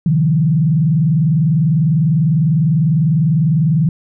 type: tone with vibrato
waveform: sine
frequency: 155.56 Hz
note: D#3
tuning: in tune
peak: -10 dBFS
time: 0.06-3.89 s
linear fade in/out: 2 ms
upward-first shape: sine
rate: 20 Hz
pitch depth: 250 cents each way
effects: none